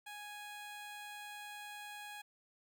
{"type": "tone", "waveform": "15% pulse", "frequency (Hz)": 830, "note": "G#5", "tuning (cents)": -1, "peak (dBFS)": -40, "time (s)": [0.06, 2.22], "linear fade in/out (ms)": 10, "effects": []}